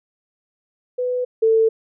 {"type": "tone pair in turn", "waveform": "sine", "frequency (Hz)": [498.1, 446.3], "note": ["B4", "A4"], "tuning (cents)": [15, 25], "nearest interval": "major second", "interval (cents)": 190, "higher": "first", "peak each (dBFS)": [-19, -12], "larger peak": "second", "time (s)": [[0.98, 1.25], [1.42, 1.69]], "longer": "neither", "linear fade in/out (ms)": 10, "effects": []}